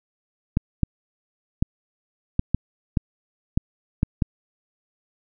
clicks, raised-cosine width 5 ms, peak -6 dBFS, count 9, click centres 0.571 / 0.833 / 1.625 / 2.394 / 2.546 / 2.972 / 3.575 / 4.031 / 4.222 s, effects none

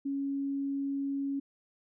sine tone, 277.2 Hz, C#4, in tune, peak -30 dBFS, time 0.05-1.4 s, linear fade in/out 10 ms, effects none

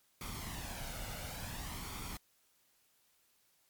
pink noise with flanger, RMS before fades -43 dBFS, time 0.21-2.17 s, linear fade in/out 2 ms, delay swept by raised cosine 0.88 to 1.41 ms, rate 0.57 Hz, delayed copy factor +0.55, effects white hiss -72 dBFS RMS until 3.69 s + MP3 96 kbps

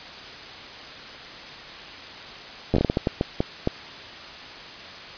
slowing click train, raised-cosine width 2 ms, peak -7 dBFS, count 12, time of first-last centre 2.74-3.674 s, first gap 10 ms, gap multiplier 1.39, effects white hiss -39 dBFS RMS until 5.17 s + resampled to 11025 Hz

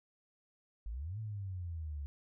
sine exponential two-way sweep, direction up then down, 48.62 to 111.8 to 69.9 Hz, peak -38 dBFS, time 0.86-2.06 s, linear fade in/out 0 ms, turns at 1.19 s, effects none

